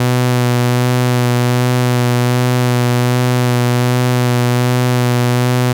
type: tone with vibrato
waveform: sawtooth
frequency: 123.47 Hz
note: B2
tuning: in tune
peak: -7 dBFS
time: 0-5.73 s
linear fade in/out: 5 ms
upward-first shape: sine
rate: 1.3 Hz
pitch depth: 17 cents each way
effects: none